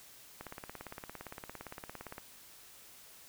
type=click train; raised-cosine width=0.5 ms; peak=-28 dBFS; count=32; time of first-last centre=0.41-2.181 s; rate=17.5 Hz; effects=white hiss -56 dBFS RMS until 3.28 s